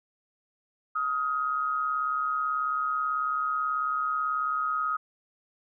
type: tone pair together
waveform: sine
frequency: 1258.6 / 1396.9 Hz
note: D#6 / F6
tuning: +19 / 0 cents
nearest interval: major second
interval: 181 cents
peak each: -26 / -34 dBFS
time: 0.95-4.97 s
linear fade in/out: 10 ms
effects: none